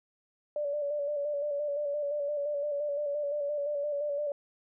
sine tone with vibrato, 581 Hz, D5, 19 cents flat, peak -29 dBFS, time 0.56-4.32 s, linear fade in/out 2 ms, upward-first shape square, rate 5.8 Hz, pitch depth 34 cents each way, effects none

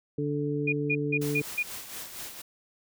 harmonic tone, 146 Hz, D3, 10 cents flat, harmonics 1 / 2 / 3, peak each -31 / -31 / -31 dBFS, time 0.18-1.42 s, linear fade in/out 5 ms
sine tone bursts, 2439 Hz, D#7, 35 cents flat, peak -24 dBFS, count 5, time 0.67-1.63 s, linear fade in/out 10 ms, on 56 ms, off 170 ms
white noise with tremolo, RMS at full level -38 dBFS, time 1.21-2.42 s, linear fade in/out 10 ms, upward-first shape sine, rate 4.2 Hz, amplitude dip 55%
effects none

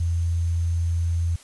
sine tone with sample-and-hold, 84.6 Hz, E2, 45 cents sharp, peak -20 dBFS, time 0-1.36 s, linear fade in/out 5 ms, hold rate 6300 Hz, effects white hiss -49 dBFS RMS until 1.43 s + resampled to 24000 Hz

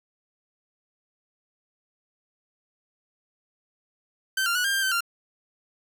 sawtooth tone with pitch steps, 1547 / 1389 / 1469 / 1599 / 1588 / 1542 / 1386 Hz, G6 / F6 / F#6 / G6 / G6 / G6 / F6, -23 / -10 / -13 / +34 / +22 / -29 / -14 cents, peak -19 dBFS, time 4.37-5.007 s, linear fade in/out 5 ms, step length 91 ms, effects none

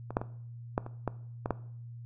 clicks, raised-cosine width 1 ms, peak -24 / -12 / -22 / -13 / -27 / -16 / -18 / -14 dBFS, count 8, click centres 0.106 / 0.169 / 0.215 / 0.779 / 0.864 / 1.077 / 1.459 / 1.507 s, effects noise-tail reverb RT60 0.6 s tail -18 dB re dry + added 118 Hz sine -42 dBFS peak until 2.05 s

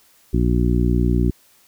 harmonic tone, 60 Hz, B1, 49 cents flat, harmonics 1 / 2 / 3 / 4 / 5 / 6, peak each -18 / -21 / -23 / -24 / -25 / -26 dBFS, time 0.33-1.31 s, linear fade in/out 10 ms, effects white hiss -55 dBFS RMS until 1.67 s

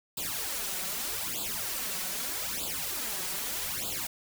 white noise with flanger, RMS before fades -34 dBFS, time 0.17-4.07 s, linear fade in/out 5 ms, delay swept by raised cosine 0.25 to 5.45 ms, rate 0.81 Hz, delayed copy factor +0.95, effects none

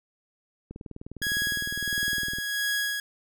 click train, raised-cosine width 3 ms, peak -26 dBFS, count 34, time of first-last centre 0.71-2.385 s, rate 19.7 Hz
sawtooth tone with tremolo, 1661.2 Hz, G#6, in tune, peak -21 dBFS, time 1.22-3 s, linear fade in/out 2 ms, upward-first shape sine, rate 1.5 Hz, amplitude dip 45%
effects none

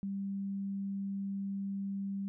sine tone, 197 Hz, G3, 9 cents sharp, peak -34 dBFS, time 0.03-2.28 s, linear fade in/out 0 ms, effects none

